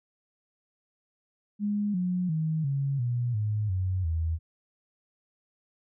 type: tone with pitch steps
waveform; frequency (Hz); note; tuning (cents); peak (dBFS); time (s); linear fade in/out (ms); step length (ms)
sine; 206.3 / 180.63 / 158.16 / 138.49 / 121.26 / 106.17 / 92.96 / 81.4; G#3 / F#3 / D#3 / C#3 / B2 / G#2 / F#2 / E2; -11 / -41 / +29 / -1 / -31 / +39 / +9 / -21; -25; 1.59-4.39; 50; 350
effects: none